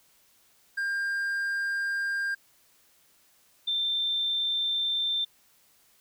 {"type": "tone pair in turn", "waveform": ["triangle", "sine"], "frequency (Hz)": [1600, 3571], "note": ["G6", "A7"], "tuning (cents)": [35, 25], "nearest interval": "octave + major second", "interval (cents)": 1390, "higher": "second", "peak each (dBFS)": -25, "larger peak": "neither", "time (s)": [[0.77, 2.35], [3.67, 5.25]], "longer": "neither", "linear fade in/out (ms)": 10, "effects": ["white hiss -63 dBFS RMS until 6 s"]}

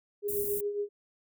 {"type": "tone with tremolo", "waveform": "sine", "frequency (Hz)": 410, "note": "G#4", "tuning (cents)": -22, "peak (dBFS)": -27, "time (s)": [0.22, 0.89], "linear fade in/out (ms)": 50, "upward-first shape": "triangle", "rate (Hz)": 7.3, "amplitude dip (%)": 65}
{"type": "band-stop noise", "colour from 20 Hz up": "white", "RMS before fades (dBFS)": -35, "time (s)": [0.28, 0.61], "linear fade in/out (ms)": 10, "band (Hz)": [340, 10000], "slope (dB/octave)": 24}
{"effects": []}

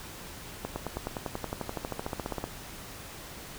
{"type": "accelerating click train", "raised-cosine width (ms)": 1, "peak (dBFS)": -18, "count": 23, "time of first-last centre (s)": [0.65, 2.441], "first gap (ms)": 110, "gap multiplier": 0.97, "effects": ["pink hiss -44 dBFS RMS until 3.58 s"]}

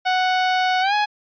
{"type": "tone with pitch glide", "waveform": "sawtooth", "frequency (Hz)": [740, 835.4], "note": ["F#5", "G#5"], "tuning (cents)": [0, 10], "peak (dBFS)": -13, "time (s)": [0.05, 1.06], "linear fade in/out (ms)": 20, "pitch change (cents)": 210, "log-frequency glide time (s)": [0.81, 0.94], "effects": ["resampled to 11025 Hz"]}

